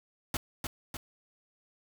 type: noise with echo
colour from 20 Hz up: pink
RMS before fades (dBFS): -32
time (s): 0.34-0.37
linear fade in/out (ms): 2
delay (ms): 300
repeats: 2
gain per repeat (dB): -4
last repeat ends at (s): 0.97
effects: none